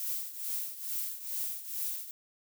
violet noise with tremolo, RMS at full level -33 dBFS, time 0-2.11 s, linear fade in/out 0 ms, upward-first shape triangle, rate 2.3 Hz, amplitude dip 80%, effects none

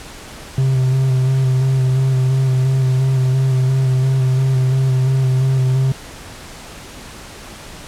triangle tone with vibrato, 131 Hz, C3, 2 cents sharp, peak -10 dBFS, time 0.58-5.92 s, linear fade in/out 2 ms, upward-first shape square, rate 2.9 Hz, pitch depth 22 cents each way, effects pink hiss -35 dBFS RMS until 7.87 s + low-pass 10000 Hz 12 dB/octave

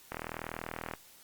click train, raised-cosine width 0.5 ms, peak -21 dBFS, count 34, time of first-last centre 0.12-0.937 s, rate 40.4 Hz, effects white hiss -57 dBFS RMS until 1.23 s + Opus 48 kbps

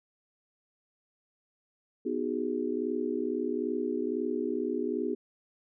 sine chord, G# minor seventh, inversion first, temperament just, 249.2 / 311.5 / 373.8 / 415.3 Hz, B3 / D#4 / F#4 / G#4, +16 / +2 / +18 / 0 cents, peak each -34 dBFS, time 2.05-5.15 s, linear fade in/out 10 ms, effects none

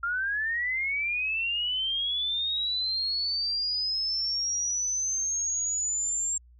sine linear sweep, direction up, 1372 to 7460 Hz, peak -26 dBFS, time 0.03-6.38 s, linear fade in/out 5 ms, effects added 60 Hz sine -52 dBFS peak until 6.59 s

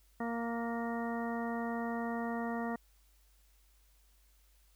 harmonic tone with a mistuned harmonic, 232.6 Hz, A#3, 4 cents flat, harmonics 1 / 2 / 3 / 4 / 5 / 6 / 8, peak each -36 / -42 / -41 / -45 / -47 / -49 / -46 dBFS, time 0.2-2.76 s, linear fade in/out 5 ms, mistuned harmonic 6, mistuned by +20 cents, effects added 50 Hz sine -64 dBFS peak until 4.75 s + white hiss -71 dBFS RMS until 4.75 s

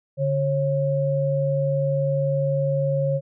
sine tone pair together, 144.1 / 544 Hz, D3 / C#5, -33 / -33 cents, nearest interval octave + major seventh, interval 2300 cents, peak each -22 dBFS, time 0.17-3.21 s, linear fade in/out 50 ms, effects none

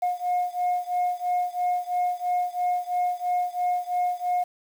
sine beating tone pair, 716 / 719 Hz, F5 / F#5, +43 / -50 cents, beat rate 3 Hz, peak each -24 / -25 dBFS, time 0.02-4.44 s, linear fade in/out 10 ms, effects tanh soft clip ceiling -19 dBFS + 8-bit

